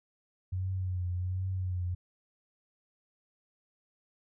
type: tone with vibrato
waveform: sine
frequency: 91.7 Hz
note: F#2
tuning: 15 cents flat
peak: -30 dBFS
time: 0.52-1.95 s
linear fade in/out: 10 ms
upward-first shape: triangle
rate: 1.3 Hz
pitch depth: 55 cents each way
effects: none